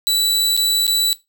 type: tone with dropouts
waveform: sawtooth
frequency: 3951 Hz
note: B7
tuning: in tune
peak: -11 dBFS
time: 0.07-1.13 s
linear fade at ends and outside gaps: 0 ms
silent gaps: 0.566-0.575 / 0.867-0.878 s
effects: noise-tail reverb RT60 0.2 s tail -17 dB re dry